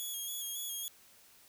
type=tone with vibrato; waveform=5% pulse; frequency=3322 Hz; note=G#7; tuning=in tune; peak=-30 dBFS; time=0-0.88 s; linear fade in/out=0 ms; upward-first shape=square; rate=3.6 Hz; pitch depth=32 cents each way; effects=white hiss -61 dBFS RMS until 1.48 s